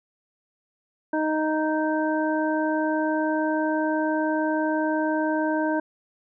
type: harmonic tone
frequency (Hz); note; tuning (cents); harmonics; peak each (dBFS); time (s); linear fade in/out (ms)
311; D#4; -1; 1 / 2 / 3 / 5; -24 / -27 / -29 / -31; 1.13-5.8; 5
effects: none